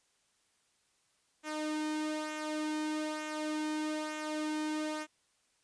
sawtooth tone with flanger, 306.9 Hz, D#4, 24 cents flat, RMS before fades -36 dBFS, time 1.43-5.07 s, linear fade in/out 50 ms, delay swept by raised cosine 0.21 to 1.81 ms, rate 1.1 Hz, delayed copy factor -0.55, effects white hiss -73 dBFS RMS until 5.63 s + resampled to 22050 Hz

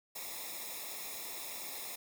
white noise with comb filter, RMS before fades -43 dBFS, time 0.15-1.96 s, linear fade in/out 10 ms, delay 0.66 ms, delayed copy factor -0.85, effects none

